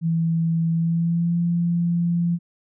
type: tone with pitch glide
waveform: sine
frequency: 164.81 to 171.51 Hz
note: E3 to F3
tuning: 0 to -31 cents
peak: -18 dBFS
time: 0.01-2.39 s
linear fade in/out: 50 ms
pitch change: +69 cents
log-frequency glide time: 0.72-1.38 s
effects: none